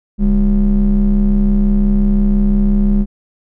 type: ring-modulated tone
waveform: triangle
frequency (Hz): 85.1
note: F2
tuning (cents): -44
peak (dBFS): -4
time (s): 0.18-3.06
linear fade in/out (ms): 50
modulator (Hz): 118
effects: none